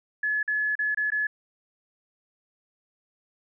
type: tone with dropouts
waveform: sine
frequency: 1708 Hz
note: G#6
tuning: 48 cents sharp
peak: -23 dBFS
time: 0.23-1.27 s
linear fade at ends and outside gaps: 5 ms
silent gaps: 0.43-0.477 / 0.754-0.79 / 0.947-0.972 / 1.104-1.119 s
effects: none